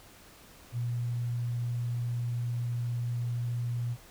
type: tone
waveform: sine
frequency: 120 Hz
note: B2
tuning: 49 cents flat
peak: -29 dBFS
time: 0.72-3.97 s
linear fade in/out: 50 ms
effects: pink hiss -54 dBFS RMS until 4.1 s